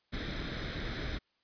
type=noise with comb filter; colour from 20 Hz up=pink; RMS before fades=-37 dBFS; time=0.12-1.19 s; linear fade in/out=20 ms; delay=0.54 ms; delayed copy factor=+0.6; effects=white hiss -75 dBFS RMS until 1.43 s + resampled to 11025 Hz